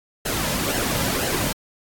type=noise with flanger; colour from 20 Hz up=pink; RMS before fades=-24 dBFS; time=0.25-1.53 s; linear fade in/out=10 ms; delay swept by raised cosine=0.84 to 2.74 ms; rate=2 Hz; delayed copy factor=-0.55; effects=AAC 64 kbps